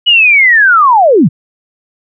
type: linear sweep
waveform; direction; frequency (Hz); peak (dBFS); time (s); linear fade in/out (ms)
sine; down; 2960 to 113.2; -3; 0.06-1.29; 20
effects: none